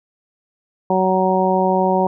harmonic tone, 187.2 Hz, F#3, 20 cents sharp, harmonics 1 / 2 / 3 / 4 / 5, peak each -20 / -20 / -20 / -20 / -20 dBFS, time 0.9-2.07 s, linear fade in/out 2 ms, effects none

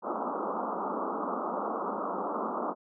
white band-pass noise, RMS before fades -33 dBFS, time 0.02-2.75 s, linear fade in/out 50 ms, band 190 to 1300 Hz, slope 96 dB/octave, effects none

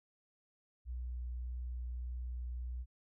sine tone with vibrato, 61.2 Hz, B1, 15 cents flat, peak -38 dBFS, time 0.85-2.86 s, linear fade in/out 50 ms, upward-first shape triangle, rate 1.7 Hz, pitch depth 10 cents each way, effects none

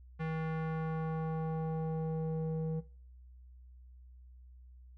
square tone with low-pass filter sweep, 159.8 Hz, D#3, 47 cents sharp, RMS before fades -36 dBFS, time 0.19-2.81 s, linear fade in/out 20 ms, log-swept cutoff 2000 to 410 Hz, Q 1.4, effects noise-tail reverb RT60 0.4 s tail -17 dB re dry + added 62 Hz sine -52 dBFS peak until 4.97 s

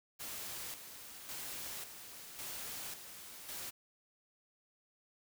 white noise with tremolo, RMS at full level -44 dBFS, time 0.19-3.71 s, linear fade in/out 20 ms, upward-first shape square, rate 0.91 Hz, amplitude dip 55%, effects none

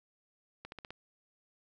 accelerating click train, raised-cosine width 0.3 ms, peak -28 dBFS, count 5, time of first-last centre 0.65-0.906 s, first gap 71 ms, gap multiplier 0.93, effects none

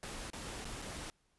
pink noise with dropouts, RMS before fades -44 dBFS, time 0.03-1.1 s, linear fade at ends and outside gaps 0 ms, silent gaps 0.301-0.333 / 0.645-0.653 / 0.817-0.822 s, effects pink hiss -75 dBFS RMS until 1.38 s + resampled to 24000 Hz

